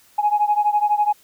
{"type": "beating tone pair", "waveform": "sine", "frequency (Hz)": [830.6, 842.6], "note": ["G#5", "G#5"], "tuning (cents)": [0, 25], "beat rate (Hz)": 12, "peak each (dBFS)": [-17, -19], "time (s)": [0.18, 1.13], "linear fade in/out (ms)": 10, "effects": ["tanh soft clip ceiling -8 dBFS", "white hiss -54 dBFS RMS until 1.23 s"]}